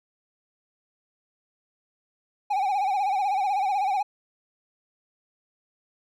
triangle tone with vibrato, 791 Hz, G5, 15 cents sharp, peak -20 dBFS, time 2.5-4.03 s, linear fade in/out 10 ms, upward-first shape sine, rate 16 Hz, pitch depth 97 cents each way, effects none

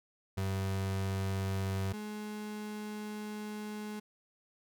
35% pulse tone pair in turn, 96.4 / 211.2 Hz, G2 / G#3, -28 / +29 cents, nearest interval octave + major second, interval 1357 cents, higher second, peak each -30 / -37 dBFS, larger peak first, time 0.37-1.93 / 1.93-4 s, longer second, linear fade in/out 10 ms, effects none

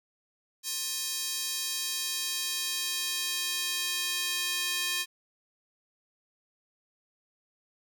square tone with high-pass filter sweep, 354.9 Hz, F4, 28 cents sharp, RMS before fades -32 dBFS, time 0.63-5.06 s, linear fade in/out 50 ms, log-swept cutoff 5000 to 2700 Hz, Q 1.1, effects none

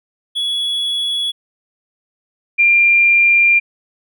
triangle / sine tone pair in turn, 3377 / 2388 Hz, G#7 / D7, +28 / +28 cents, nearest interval tritone, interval 600 cents, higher first, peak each -15 / -8 dBFS, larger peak second, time 0.35-1.32 / 2.58-3.6 s, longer second, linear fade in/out 20 ms, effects none

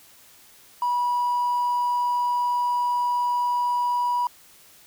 triangle tone with hard clipping, 974 Hz, B5, 24 cents flat, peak -21 dBFS, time 0.82-4.27 s, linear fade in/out 2 ms, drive 4 dB, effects white hiss -52 dBFS RMS until 4.86 s

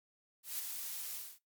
blue noise with ADSR envelope, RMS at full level -37 dBFS, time 0.43-1.39 s, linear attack 160 ms, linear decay 10 ms, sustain -5 dB, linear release 240 ms, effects noise-tail reverb RT60 0.2 s tail -22 dB re dry + MP3 96 kbps

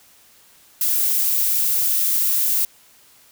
violet noise, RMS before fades -19 dBFS, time 0.81-2.65 s, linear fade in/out 2 ms, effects white hiss -52 dBFS RMS until 3.31 s

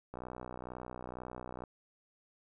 click train, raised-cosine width 1 ms, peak -29 dBFS, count 94, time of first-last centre 0.14-1.638 s, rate 62.1 Hz, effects none

